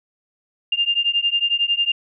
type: beating tone pair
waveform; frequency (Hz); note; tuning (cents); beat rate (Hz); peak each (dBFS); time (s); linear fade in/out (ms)
sine; 2798 / 2809; F7 / F7; +3 / +9; 11; -20; 0.72-1.92; 5
effects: none